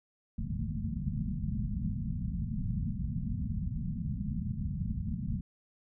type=low-pass noise; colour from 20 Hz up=white; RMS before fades=-34 dBFS; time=0.38-5.41 s; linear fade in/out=5 ms; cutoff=230 Hz; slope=96 dB/octave; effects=none